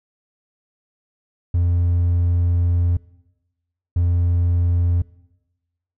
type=tone bursts at uneven times; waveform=triangle; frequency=87.1 Hz; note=F2; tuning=4 cents flat; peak=-12 dBFS; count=2; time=1.54-2.97 / 3.96-5.02 s; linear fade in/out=5 ms; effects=noise-tail reverb RT60 1.0 s tail -22 dB re dry + tanh soft clip ceiling -8 dBFS